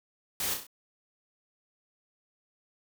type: noise with echo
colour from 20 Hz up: white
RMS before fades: -32 dBFS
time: 0.4-0.54 s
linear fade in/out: 2 ms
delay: 32 ms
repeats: 4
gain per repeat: -5 dB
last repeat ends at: 0.668 s
effects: none